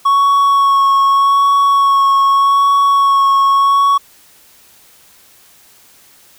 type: tone with vibrato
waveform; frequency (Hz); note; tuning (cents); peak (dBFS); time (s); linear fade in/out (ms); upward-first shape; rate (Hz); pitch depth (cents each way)
triangle; 1108.7; C#6; 0; -6; 0.05-3.98; 10; sine; 0.83; 15
effects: white hiss -46 dBFS RMS until 6.38 s